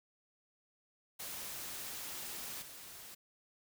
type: noise with level steps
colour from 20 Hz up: white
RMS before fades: -44 / -51 dBFS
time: 1.19-3.15 s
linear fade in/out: 10 ms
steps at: 2.62 s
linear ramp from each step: 2 ms
effects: none